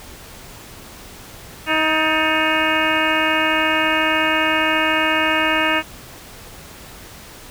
harmonic tone with a mistuned harmonic, 314.5 Hz, D#4, 19 cents sharp, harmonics 1 / 2 / 3 / 4 / 5 / 6 / 7 / 8 / 9, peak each -24 / -24 / -24 / -24 / -24 / -24 / -24 / -24 / -24 dBFS, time 1.66-5.83 s, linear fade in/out 50 ms, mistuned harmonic 6, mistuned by -89 cents, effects pink hiss -39 dBFS RMS until 7.5 s

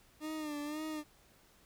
40% pulse tone with vibrato, 302.4 Hz, D#4, 49 cents flat, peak -37 dBFS, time 0.2-1.04 s, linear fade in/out 50 ms, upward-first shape sine, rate 1.9 Hz, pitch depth 63 cents each way, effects pink hiss -65 dBFS RMS until 1.65 s

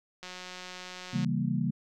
click train, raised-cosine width 0.2 ms, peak -25 dBFS, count 186, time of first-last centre 0.23-1.246 s, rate 182 Hz
sine chord, C# diminished seventh, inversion none, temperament equal with one note detuned, 136.29 / 164.81 / 196 / 233.1 Hz, C#3 / E3 / G3 / Bb3, -29 / 0 / 0 / 0 cents, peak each -32 dBFS, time 1.13-1.71 s, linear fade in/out 10 ms
effects none

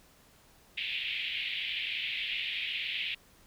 pink band-pass noise, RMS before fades -35 dBFS, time 0.77-3.15 s, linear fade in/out 10 ms, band 2200 to 3500 Hz, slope 48 dB/octave, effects pink hiss -61 dBFS RMS until 3.46 s

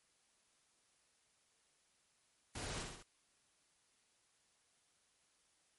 pink noise with echo, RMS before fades -45 dBFS, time 2.55-2.83 s, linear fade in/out 5 ms, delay 66 ms, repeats 3, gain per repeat -4 dB, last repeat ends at 3.028 s, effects white hiss -75 dBFS RMS until 5.78 s + MP3 48 kbps

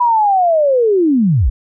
sine linear sweep, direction down, 987.8 to 42.41 Hz, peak -9 dBFS, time 0-1.5 s, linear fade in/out 10 ms, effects none

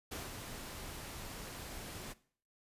pink noise with ADSR envelope, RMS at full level -42 dBFS, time 0.11-2.14 s, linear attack 11 ms, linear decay 170 ms, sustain -4 dB, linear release 24 ms, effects noise-tail reverb RT60 0.5 s tail -19 dB re dry + resampled to 32000 Hz

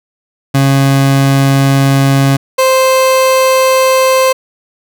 30% pulse tone pair in turn, 137 / 522.8 Hz, C#3 / C5, -20 / -1 cents, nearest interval octave + major seventh, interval 2319 cents, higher second, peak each -4 dBFS, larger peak neither, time 0.54-2.37 / 2.58-4.33 s, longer first, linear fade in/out 10 ms, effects none

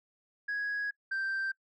sine tone pair in turn, 1661.2 / 1568 Hz, G#6 / G6, 0 / 0 cents, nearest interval minor second, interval 100 cents, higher first, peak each -29 / -28 dBFS, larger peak second, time 0.48-0.91 / 1.11-1.52 s, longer first, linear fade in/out 10 ms, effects noise-tail reverb RT60 0.1 s tail -23 dB re dry + tanh soft clip ceiling -29 dBFS

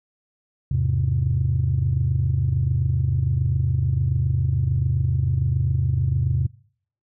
sine chord, E augmented, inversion none, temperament equal, 82.41 / 103.83 / 130.81 Hz, E2 / G#2 / B#2, 0 / 0 / 0 cents, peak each -23 / -24 / -20 dBFS, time 0.71-6.47 s, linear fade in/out 5 ms, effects noise-tail reverb RT60 0.6 s tail -25 dB re dry + tanh soft clip ceiling -11 dBFS

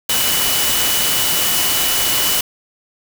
sine tone in noise, 2960 Hz, F#7, in tune, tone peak -22 dBFS, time 0.09-2.41 s, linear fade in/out 5 ms, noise white, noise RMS -17 dBFS, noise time 0.09-2.41 s, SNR -8 dB, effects none

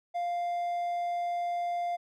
triangle tone, 698.5 Hz, F5, in tune, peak -27 dBFS, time 0.14-1.97 s, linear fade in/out 20 ms, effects none

